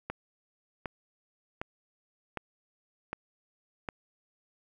click train, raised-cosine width 0.5 ms, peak -19 dBFS, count 6, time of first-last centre 0.1-3.888 s, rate 1.32 Hz, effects 9-bit

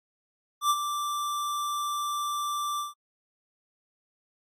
square tone with ADSR envelope, 1174.7 Hz, D6, in tune, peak -20 dBFS, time 0.61-2.94 s, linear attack 90 ms, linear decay 48 ms, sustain -9 dB, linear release 150 ms, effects AAC 64 kbps

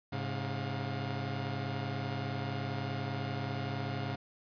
sawtooth tone cluster, 104.9 / 135.3 / 711 Hz, G#2 / C#3 / F5, +18 / -42 / +31 cents, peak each -34 / -33 / -39 dBFS, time 0.12-4.16 s, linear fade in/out 10 ms, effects resampled to 11025 Hz + 11-bit

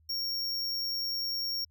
square tone, 5530 Hz, F8, 18 cents flat, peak -31 dBFS, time 0.09-1.65 s, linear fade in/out 10 ms, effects added 79 Hz sine -61 dBFS peak until 1.7 s

